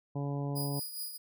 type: harmonic tone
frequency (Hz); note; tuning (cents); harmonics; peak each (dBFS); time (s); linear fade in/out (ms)
141.7; C#3; +38; 1 / 2 / 3 / 4 / 5 / 6 / 7; -33 / -39 / -43 / -45 / -47 / -49 / -50; 0.15-0.8; 10
type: tone with tremolo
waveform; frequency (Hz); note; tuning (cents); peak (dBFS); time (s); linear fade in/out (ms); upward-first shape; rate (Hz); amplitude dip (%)
5% pulse; 4932; D#8; -16; -28; 0.55-1.18; 20; triangle; 4.8; 65
effects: none